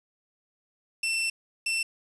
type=tone pair in turn; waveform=sawtooth; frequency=2686 / 2686 Hz; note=E7 / E7; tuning=+32 / +32 cents; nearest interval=unison; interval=0 cents; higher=neither; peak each=-22 dBFS; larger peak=neither; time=1.03-1.3 / 1.66-1.83 s; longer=first; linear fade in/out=5 ms; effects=resampled to 24000 Hz + 8-bit